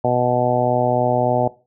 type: harmonic tone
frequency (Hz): 123.5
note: B2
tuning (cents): 0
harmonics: 1 / 2 / 3 / 4 / 5 / 6 / 7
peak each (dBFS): -24 / -25 / -25 / -23 / -19 / -21 / -25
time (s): 0.04-1.48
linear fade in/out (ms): 5
effects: noise-tail reverb RT60 0.3 s tail -19 dB re dry